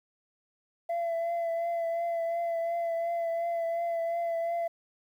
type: tone with vibrato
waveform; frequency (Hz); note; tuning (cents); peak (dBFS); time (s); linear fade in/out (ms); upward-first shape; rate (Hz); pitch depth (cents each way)
sine; 675; E5; +41; -25; 0.89-4.68; 10; triangle; 2.8; 29
effects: tanh soft clip ceiling -27 dBFS + 10-bit